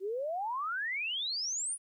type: exponential sweep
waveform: sine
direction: up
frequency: 368.1 to 10060 Hz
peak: -32 dBFS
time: 0-1.78 s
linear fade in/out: 50 ms
effects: 12-bit